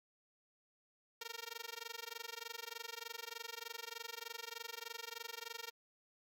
5% pulse tone with amplitude modulation, 462.6 Hz, A#4, 13 cents flat, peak -30 dBFS, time 1.21-5.71 s, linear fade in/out 5 ms, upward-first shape sine, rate 23.3 Hz, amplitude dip 100%, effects none

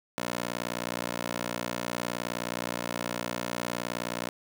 15% pulse tone with high-pass filter, 59.4 Hz, A#1, 33 cents sharp, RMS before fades -34 dBFS, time 0.18-4.29 s, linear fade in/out 0 ms, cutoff 340 Hz, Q 0.63, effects none

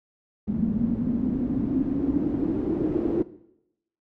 white noise with low-pass filter sweep, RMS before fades -25 dBFS, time 0.47-3.23 s, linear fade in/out 10 ms, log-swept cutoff 210 to 350 Hz, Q 8.2, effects noise-tail reverb RT60 0.8 s tail -17 dB re dry

